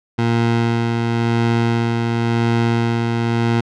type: tone with tremolo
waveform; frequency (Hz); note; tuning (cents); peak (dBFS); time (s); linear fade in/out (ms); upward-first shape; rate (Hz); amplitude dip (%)
20% pulse; 116.54; A#2; 0; -9; 0.18-3.61; 10; sine; 0.94; 30
effects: low-pass 4000 Hz 12 dB/octave